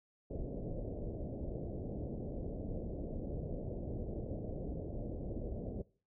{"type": "low-pass noise", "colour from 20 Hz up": "pink", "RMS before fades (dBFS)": -41, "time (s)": [0.3, 5.82], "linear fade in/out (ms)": 5, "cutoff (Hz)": 620, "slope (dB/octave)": 48, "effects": ["noise-tail reverb RT60 0.4 s tail -21 dB re dry"]}